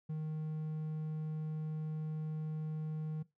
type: tone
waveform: triangle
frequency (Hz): 155.56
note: D#3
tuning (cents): 0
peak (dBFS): -34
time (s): 0.09-3.23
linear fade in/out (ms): 10
effects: noise-tail reverb RT60 0.2 s tail -19 dB re dry

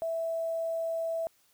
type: tone with quantisation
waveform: sine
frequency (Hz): 658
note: E5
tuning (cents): -3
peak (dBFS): -29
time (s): 0.02-1.27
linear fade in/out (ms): 0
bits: 9
effects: white hiss -67 dBFS RMS until 1.53 s

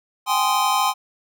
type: chord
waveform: square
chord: Ab major seventh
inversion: third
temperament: just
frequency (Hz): 778.7 / 830.6 / 1038.3 / 1245.9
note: G5 / Ab5 / C6 / Eb6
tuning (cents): -12 / 0 / -14 / +2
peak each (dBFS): -25 / -24 / -21 / -27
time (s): 0.26-0.94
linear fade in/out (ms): 50
effects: none

